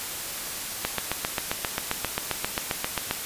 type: click train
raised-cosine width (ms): 0.3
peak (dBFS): -8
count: 18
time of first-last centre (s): 0.85-3.111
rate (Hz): 7.52
effects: white hiss -33 dBFS RMS until 3.25 s + resampled to 32000 Hz